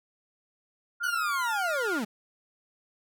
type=tone with pitch glide; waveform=sine; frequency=1407 to 1419.2 Hz; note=F6 to F6; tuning=+12 to +27 cents; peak=-29 dBFS; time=1-2 s; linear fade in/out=20 ms; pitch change=+15 cents; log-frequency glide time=1.45-1.73 s
type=linear sweep; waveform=40% pulse; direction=down; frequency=1516 to 193.9 Hz; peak=-28 dBFS; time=1.03-2.05 s; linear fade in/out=10 ms
effects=none